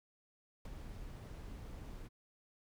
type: noise with ADSR envelope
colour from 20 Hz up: brown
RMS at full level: -42 dBFS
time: 0.65-2.09 s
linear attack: 3 ms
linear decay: 18 ms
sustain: -6 dB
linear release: 29 ms
effects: none